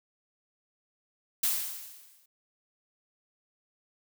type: noise with exponential decay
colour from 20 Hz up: blue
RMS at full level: -25 dBFS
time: 1.43-2.26 s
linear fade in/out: 5 ms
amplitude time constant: 180 ms
effects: none